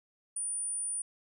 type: tone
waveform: sine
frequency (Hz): 9400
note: D9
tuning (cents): +1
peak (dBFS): -32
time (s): 0.36-1.02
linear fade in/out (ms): 5
effects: none